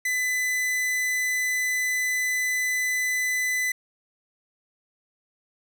45% pulse tone, 2005 Hz, B6, 26 cents sharp, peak -23 dBFS, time 0.05-3.72 s, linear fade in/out 5 ms, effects none

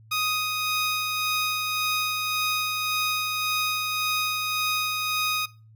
15% pulse tone with tremolo, 1248 Hz, D#6, 5 cents sharp, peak -17 dBFS, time 0.11-5.46 s, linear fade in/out 10 ms, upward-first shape sine, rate 1.8 Hz, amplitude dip 30%, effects noise-tail reverb RT60 0.3 s tail -19 dB re dry + added 110 Hz sine -49 dBFS peak until 5.75 s

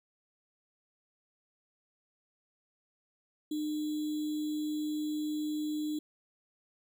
sine tone with sample-and-hold, 303.3 Hz, D#4, 44 cents flat, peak -31 dBFS, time 3.51-5.99 s, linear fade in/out 5 ms, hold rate 3675 Hz, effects none

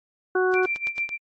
harmonic tone, 370.1 Hz, F#4, in tune, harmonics 1 / 2 / 3 / 4, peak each -20 / -29 / -31 / -26 dBFS, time 0.35-0.66 s, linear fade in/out 5 ms
sine tone with tremolo, 2356 Hz, D7, 5 cents sharp, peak -22 dBFS, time 0.53-1.18 s, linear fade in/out 50 ms, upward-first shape sine, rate 6.7 Hz, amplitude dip 85%
click train, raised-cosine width 0.2 ms, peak -20 dBFS, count 6, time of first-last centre 0.54-1.091 s, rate 9.07 Hz
effects AAC 48 kbps

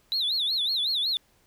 sine tone with vibrato, 3838 Hz, A#7, 50 cents sharp, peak -22 dBFS, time 0.12-1.17 s, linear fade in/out 0 ms, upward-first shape sine, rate 5.4 Hz, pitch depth 210 cents each way, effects tanh soft clip ceiling -21 dBFS + pink hiss -64 dBFS RMS until 1.46 s

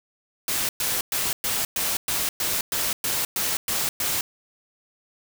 white noise bursts, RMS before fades -25 dBFS, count 12, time 0.48-4.21 s, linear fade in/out 2 ms, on 210 ms, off 110 ms, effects none

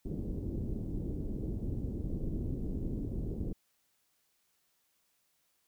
pink low-pass noise, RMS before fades -36 dBFS, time 0.05-3.53 s, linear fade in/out 10 ms, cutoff 370 Hz, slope 24 dB/octave, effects white hiss -75 dBFS RMS until 5.67 s

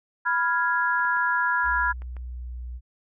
sine chord, F diminished, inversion second, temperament equal, 987.8 / 1396.9 / 1661.2 Hz, Cb6 / F6 / Ab6, 0 / 0 / 0 cents, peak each -25 dBFS, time 0.25-1.93 s, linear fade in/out 20 ms
clicks, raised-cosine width 0.5 ms, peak -32 dBFS, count 6, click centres 0.995 / 1.05 / 1.168 / 1.661 / 2.02 / 2.167 s
sine tone with pitch glide, 61.74 to 61.03 Hz, B1 to B1, 0 to -20 cents, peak -32 dBFS, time 1.63-2.81 s, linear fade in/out 50 ms, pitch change -20 cents, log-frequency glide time 2.18-2.6 s
effects none

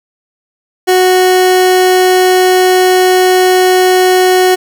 30% pulse tone, 368.6 Hz, F#4, 7 cents flat, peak -3 dBFS, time 0.87-4.56 s, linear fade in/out 20 ms, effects none

